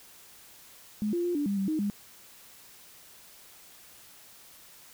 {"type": "tone with pitch steps", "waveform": "sine", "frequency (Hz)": [210.8, 346.8, 351.3, 290.8, 200.2, 194.5, 312, 203.6], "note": ["G#3", "F4", "F4", "D4", "G3", "G3", "D#4", "G#3"], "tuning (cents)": [26, -12, 10, -17, 37, -13, 5, -34], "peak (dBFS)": -26, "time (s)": [1.02, 1.9], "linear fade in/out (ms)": 0, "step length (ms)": 110, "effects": ["white hiss -53 dBFS RMS until 4.93 s"]}